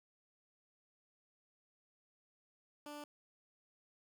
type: tone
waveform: 15% pulse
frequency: 294.1 Hz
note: D4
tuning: 3 cents sharp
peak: -40 dBFS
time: 2.86-3.04 s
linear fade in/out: 2 ms
effects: none